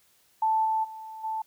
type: tone with level steps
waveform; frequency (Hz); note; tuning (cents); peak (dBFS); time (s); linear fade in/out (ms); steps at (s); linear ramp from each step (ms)
sine; 880; A5; 0; -21 / -23 / -38 / -28; 0.42-1.42; 5; 0.64 / 0.83 / 1.23; 20
effects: white hiss -64 dBFS RMS until 1.46 s